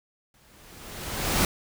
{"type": "noise with exponential growth", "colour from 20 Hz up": "pink", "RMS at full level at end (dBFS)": -21, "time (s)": [0.34, 1.45], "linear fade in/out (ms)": 2, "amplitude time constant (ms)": 240, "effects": []}